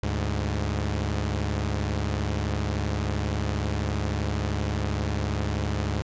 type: tone pair together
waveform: sawtooth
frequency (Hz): 73.2 / 103.52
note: D2 / G#2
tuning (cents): -5 / -5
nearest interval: tritone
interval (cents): 600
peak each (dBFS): -24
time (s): 0.03-6.02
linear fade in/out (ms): 0
effects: resampled to 16000 Hz